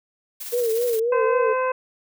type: noise with tremolo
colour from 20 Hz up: blue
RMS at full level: -32 dBFS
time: 0.4-1 s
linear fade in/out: 10 ms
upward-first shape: square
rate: 17 Hz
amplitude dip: 35%
type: tone with vibrato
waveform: sine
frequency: 466.2 Hz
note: A#4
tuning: in tune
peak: -19 dBFS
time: 0.52-1.54 s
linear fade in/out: 20 ms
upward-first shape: triangle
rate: 3.8 Hz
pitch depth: 110 cents each way
type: harmonic tone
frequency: 514 Hz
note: C5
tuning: 31 cents flat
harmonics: 1 / 2 / 3 / 4 / 5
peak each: -22 / -24 / -31 / -40 / -35 dBFS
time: 1.12-1.72 s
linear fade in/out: 5 ms
effects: none